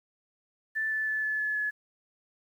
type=tone with pitch steps; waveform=sine; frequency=1760 / 1748.9 / 1737.8 / 1726.8 / 1715.8 / 1705 Hz; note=A6 / A6 / A6 / A6 / A6 / G#6; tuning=0 / -11 / -22 / -33 / -44 / +45 cents; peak=-27 dBFS; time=0.75-1.71 s; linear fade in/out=20 ms; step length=160 ms; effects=10-bit